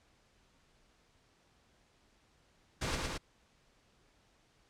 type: noise with echo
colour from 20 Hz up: pink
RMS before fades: -35 dBFS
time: 2.81-2.96 s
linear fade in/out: 10 ms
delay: 110 ms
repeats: 2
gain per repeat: -2 dB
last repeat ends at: 3.18 s
effects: pink hiss -69 dBFS RMS until 4.69 s + low-pass 7000 Hz 12 dB/octave